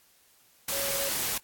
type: tone in noise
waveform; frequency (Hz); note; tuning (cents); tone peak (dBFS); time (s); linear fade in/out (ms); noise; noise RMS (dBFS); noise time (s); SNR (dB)
sine; 554.4; C#5; 0; -34; 0.72-1.09; 5; white; -30; 0.68-1.38; -7
effects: white hiss -62 dBFS RMS until 1.43 s + AAC 64 kbps